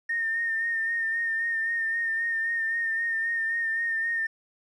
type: tone with vibrato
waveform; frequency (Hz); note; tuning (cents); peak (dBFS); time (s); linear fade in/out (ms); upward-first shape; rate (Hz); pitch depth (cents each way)
triangle; 1826; A#6; -36; -21; 0.09-4.27; 10; sine; 3.8; 31
effects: tanh soft clip ceiling -23 dBFS + resampled to 22050 Hz